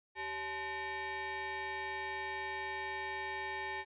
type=ring-modulated tone; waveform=30% pulse; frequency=476 Hz; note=A#4; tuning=36 cents sharp; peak=-32 dBFS; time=0.15-3.85 s; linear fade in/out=50 ms; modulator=1340 Hz; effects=resampled to 8000 Hz